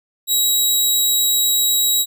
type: tone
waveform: 15% pulse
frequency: 3856 Hz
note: B7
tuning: 42 cents flat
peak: -7 dBFS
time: 0.27-2.06 s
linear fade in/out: 50 ms
effects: none